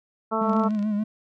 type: harmonic tone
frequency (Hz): 221.5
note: A3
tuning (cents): +12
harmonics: 1 / 2 / 3 / 4 / 5 / 6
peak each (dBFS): -29 / -29 / -29 / -29 / -29 / -29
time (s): 0.31-0.69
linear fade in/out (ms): 20
type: tone with vibrato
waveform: triangle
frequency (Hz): 210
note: G#3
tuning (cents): +19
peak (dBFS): -20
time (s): 0.41-1.04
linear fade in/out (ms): 10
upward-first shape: sine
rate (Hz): 6.9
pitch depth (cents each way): 53
type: clicks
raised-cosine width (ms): 0.2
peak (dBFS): -29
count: 9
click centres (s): 0.496 / 0.533 / 0.566 / 0.597 / 0.637 / 0.707 / 0.749 / 0.792 / 0.827
effects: none